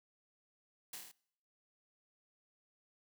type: noise with echo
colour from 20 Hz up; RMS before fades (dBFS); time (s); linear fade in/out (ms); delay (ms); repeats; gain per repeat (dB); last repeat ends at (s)
white; -45; 0.93-0.96; 5; 26; 6; -2; 1.116
effects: noise-tail reverb RT60 0.7 s tail -24 dB re dry + high-pass 150 Hz 12 dB/octave

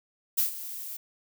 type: noise with ADSR envelope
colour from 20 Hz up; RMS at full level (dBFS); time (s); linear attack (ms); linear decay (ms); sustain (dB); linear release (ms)
violet; -23; 0.37-0.97; 18; 120; -15; 5
effects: none

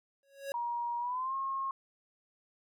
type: tone with exponential growth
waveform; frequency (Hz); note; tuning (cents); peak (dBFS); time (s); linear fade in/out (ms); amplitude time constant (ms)
square; 553; C#5; -4; -33; 0.23-0.52; 1; 61
type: tone with pitch glide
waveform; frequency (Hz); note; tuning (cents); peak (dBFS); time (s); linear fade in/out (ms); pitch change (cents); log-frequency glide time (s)
sine; 950 to 1078.7; A#5 to C#6; +33 to -48; -32; 0.54-1.71; 2; +219; 0.99-1.35
effects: none

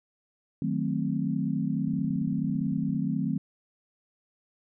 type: chord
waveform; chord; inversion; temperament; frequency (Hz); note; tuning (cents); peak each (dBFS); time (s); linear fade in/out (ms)
sine; D# diminished seventh; none; equal; 155.56 / 185 / 220 / 261.6; D#3 / F#3 / A3 / C4; 0 / 0 / 0 / 0; -31; 0.62-3.38; 2
type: click train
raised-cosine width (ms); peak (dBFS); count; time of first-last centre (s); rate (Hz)
5; -38; 20; 1.88-2.947; 17.8
effects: none

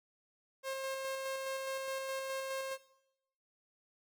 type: tone with tremolo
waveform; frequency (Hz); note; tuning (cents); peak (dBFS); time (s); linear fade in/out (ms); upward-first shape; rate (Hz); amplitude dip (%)
sawtooth; 534; C5; +35; -32; 0.63-2.78; 50; square; 4.8; 25
effects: noise-tail reverb RT60 0.8 s tail -17 dB re dry

